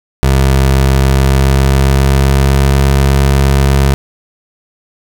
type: tone with pitch glide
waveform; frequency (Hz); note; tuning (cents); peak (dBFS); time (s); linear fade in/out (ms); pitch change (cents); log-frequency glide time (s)
25% pulse; 67 to 68.41; C2 to C#2; +42 to -22; -3; 0.23-3.94; 0; +36; 1.04-2.86
effects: none